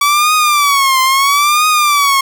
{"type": "tone with vibrato", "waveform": "sawtooth", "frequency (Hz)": 1140, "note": "C#6", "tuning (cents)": 48, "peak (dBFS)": -5, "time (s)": [0.01, 2.21], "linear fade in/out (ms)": 5, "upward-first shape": "triangle", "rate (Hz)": 0.75, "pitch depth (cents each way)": 160, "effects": []}